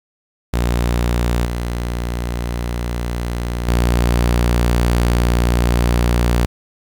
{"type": "tone with level steps", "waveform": "sawtooth", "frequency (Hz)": 59.4, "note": "A#1", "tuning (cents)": 33, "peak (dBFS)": [-11, -16, -9], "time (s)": [0.53, 6.46], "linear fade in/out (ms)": 10, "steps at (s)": [1.45, 3.68], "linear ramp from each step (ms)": 5, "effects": ["8-bit"]}